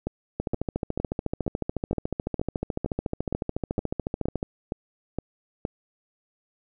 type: two click trains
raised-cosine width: 2 ms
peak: -13 / -14 dBFS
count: 57 / 13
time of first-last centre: 0.4-4.429 / 0.07-5.651 s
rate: 13.9 / 2.15 Hz
effects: none